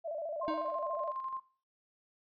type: tone with vibrato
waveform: sine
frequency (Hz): 628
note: D#5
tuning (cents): +16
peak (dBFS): -35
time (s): 0.04-1.12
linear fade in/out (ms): 20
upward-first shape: square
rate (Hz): 14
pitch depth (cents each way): 99
type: tone with tremolo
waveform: sine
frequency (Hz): 1055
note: C6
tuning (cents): +14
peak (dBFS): -35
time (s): 0.41-1.4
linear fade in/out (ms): 10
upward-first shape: square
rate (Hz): 12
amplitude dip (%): 45
type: tone with exponential decay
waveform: square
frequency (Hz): 313.6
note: D#4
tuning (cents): +14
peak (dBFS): -33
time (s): 0.48-0.88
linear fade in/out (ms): 0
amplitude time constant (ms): 86
effects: noise-tail reverb RT60 0.4 s tail -17 dB re dry + resampled to 11025 Hz